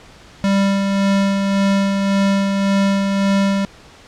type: tone with tremolo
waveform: square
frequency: 197 Hz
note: G3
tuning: 9 cents sharp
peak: -13 dBFS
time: 0.44-3.65 s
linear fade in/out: 0 ms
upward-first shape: sine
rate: 1.8 Hz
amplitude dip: 35%
effects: pink hiss -43 dBFS RMS until 4.07 s + low-pass 6000 Hz 12 dB/octave